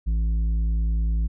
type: tone with tanh clipping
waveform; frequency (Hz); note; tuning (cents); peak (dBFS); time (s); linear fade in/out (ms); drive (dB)
sine; 55; A1; 0; -21; 0.06-1.28; 20; 7
effects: none